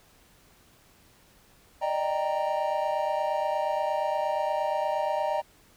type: chord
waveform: triangle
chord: Eb major seventh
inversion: third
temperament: equal with one note detuned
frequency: 593.8 / 622.3 / 784 / 932.3 Hz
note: D5 / Eb5 / G5 / Bb5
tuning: +19 / 0 / 0 / 0 cents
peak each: -29 dBFS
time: 1.81-5.42 s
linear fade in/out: 20 ms
effects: pink hiss -59 dBFS RMS until 5.76 s